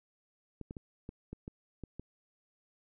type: clicks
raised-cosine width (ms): 3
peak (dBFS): -29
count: 8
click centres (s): 0.613 / 0.709 / 0.768 / 1.091 / 1.33 / 1.479 / 1.837 / 1.996
effects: none